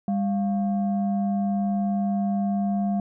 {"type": "tone pair together", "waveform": "sine", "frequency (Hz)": [200.6, 698.5], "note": ["G3", "F5"], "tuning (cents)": [40, 0], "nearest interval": "octave + minor seventh", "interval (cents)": 2160, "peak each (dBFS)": [-21, -29], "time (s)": [0.08, 3], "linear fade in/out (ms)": 2, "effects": ["tanh soft clip ceiling -16 dBFS"]}